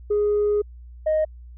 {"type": "tone pair in turn", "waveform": "sine", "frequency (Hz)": [415.3, 622.2], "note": ["G#4", "D#5"], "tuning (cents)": [0, 0], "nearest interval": "perfect fifth", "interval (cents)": 700, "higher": "second", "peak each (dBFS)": -16, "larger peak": "neither", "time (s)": [[0.1, 0.62], [1.06, 1.25]], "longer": "first", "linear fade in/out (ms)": 10, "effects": ["tanh soft clip ceiling -15 dBFS", "added 60 Hz sine -39 dBFS peak until 1.57 s"]}